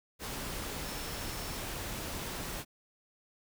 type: tone in noise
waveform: sine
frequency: 5370 Hz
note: E8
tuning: 31 cents sharp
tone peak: -50 dBFS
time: 0.81-1.63 s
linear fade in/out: 50 ms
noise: pink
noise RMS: -39 dBFS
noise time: 0.19-2.65 s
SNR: -14 dB
effects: none